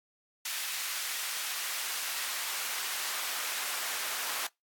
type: noise with high-pass filter sweep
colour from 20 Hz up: pink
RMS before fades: -35 dBFS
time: 0.45-4.47 s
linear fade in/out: 5 ms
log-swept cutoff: 1900 to 990 Hz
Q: 0.71
effects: noise-tail reverb RT60 0.2 s tail -26 dB re dry + AAC 64 kbps